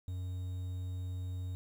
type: tone with quantisation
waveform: triangle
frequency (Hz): 91.3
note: F#2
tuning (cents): -23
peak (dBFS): -34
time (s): 0.08-1.55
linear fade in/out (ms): 0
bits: 10
effects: none